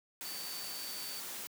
sine tone in noise, 4562 Hz, C#8, 49 cents sharp, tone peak -44 dBFS, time 0.25-1.2 s, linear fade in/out 0 ms, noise white, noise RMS -43 dBFS, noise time 0.21-1.47 s, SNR -4 dB, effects high-pass 150 Hz 12 dB/octave

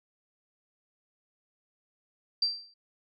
sine tone with exponential decay, 4699 Hz, D8, in tune, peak -21 dBFS, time 2.42-2.74 s, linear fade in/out 5 ms, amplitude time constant 68 ms, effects none

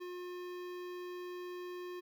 square tone with notch filter, 358 Hz, F4, 43 cents sharp, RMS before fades -44 dBFS, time 0-2.01 s, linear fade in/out 20 ms, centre 8500 Hz, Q 0.56, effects none

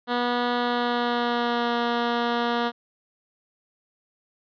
10% pulse tone with pitch glide, 243 to 237.3 Hz, B3 to A#3, -28 to +31 cents, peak -14 dBFS, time 0.07-2.72 s, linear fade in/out 50 ms, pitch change -41 cents, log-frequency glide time 0.53-1.75 s, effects resampled to 11025 Hz

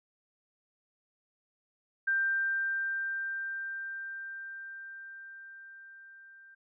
sine tone with level ramp, 1575 Hz, G6, 8 cents sharp, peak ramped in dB -25 to -52 dBFS, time 2.07-6.55 s, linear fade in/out 10 ms, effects none

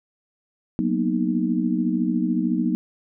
sine chord, B major seventh, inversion second, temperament equal, 185 / 233.1 / 246.9 / 311.1 Hz, F#3 / A#3 / B3 / D#4, 0 / 0 / 0 / 0 cents, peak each -25 dBFS, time 0.79-2.75 s, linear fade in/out 0 ms, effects none

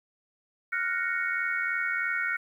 sine chord, Gb major seventh, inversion third, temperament equal, 1396.9 / 1480 / 1864.7 / 2217 Hz, F6 / Gb6 / Bb6 / Db7, 0 / 0 / 0 / 0 cents, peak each -32 dBFS, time 0.72-2.37 s, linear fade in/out 10 ms, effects 10-bit

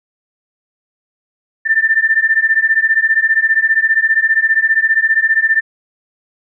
sine beating tone pair, 1777 / 1792 Hz, A6 / A6, +17 / +31 cents, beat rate 15 Hz, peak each -13 dBFS, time 1.65-5.61 s, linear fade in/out 20 ms, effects none

